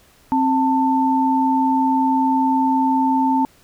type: tone pair together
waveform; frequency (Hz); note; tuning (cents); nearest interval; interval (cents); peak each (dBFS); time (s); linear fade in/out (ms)
sine; 264.6 / 890; C4 / A5; +20 / +20; octave + major sixth; 2100; -17; 0.32-3.45; 0
effects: pink hiss -53 dBFS RMS until 3.63 s